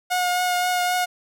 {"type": "tone with vibrato", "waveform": "sawtooth", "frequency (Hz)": 721, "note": "F#5", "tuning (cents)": -45, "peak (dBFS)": -16, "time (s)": [0.1, 1.06], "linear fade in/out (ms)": 20, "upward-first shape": "triangle", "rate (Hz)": 3.8, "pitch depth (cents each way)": 17, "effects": []}